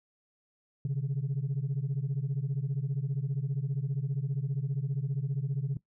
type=beating tone pair; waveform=sine; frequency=130.81 / 145.81 Hz; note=C3 / D3; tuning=0 / -12 cents; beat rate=15 Hz; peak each=-30 dBFS; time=0.85-5.77 s; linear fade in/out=2 ms; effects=noise-tail reverb RT60 0.1 s tail -20 dB re dry + tanh soft clip ceiling -25 dBFS